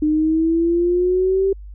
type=exponential sweep; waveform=sine; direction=up; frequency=302.1 to 392 Hz; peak=-14 dBFS; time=0.02-1.53 s; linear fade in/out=5 ms; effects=added 50 Hz sine -33 dBFS peak until 1.74 s